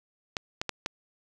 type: clicks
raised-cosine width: 0.2 ms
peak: -12 dBFS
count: 4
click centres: 0.368 / 0.615 / 0.693 / 0.861 s
effects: none